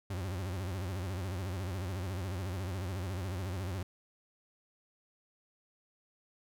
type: tone with vibrato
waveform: 40% pulse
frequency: 92.5 Hz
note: F#2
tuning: in tune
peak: -34 dBFS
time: 0.1-3.83 s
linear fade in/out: 5 ms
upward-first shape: sine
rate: 14 Hz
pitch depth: 140 cents each way
effects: none